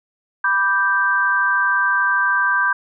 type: chord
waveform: sine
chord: G major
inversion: first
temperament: equal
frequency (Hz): 987.8 / 1174.7 / 1568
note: B5 / D6 / G6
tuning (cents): 0 / 0 / 0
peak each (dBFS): -22 / -22 / -16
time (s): 0.44-2.73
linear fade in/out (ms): 5
effects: none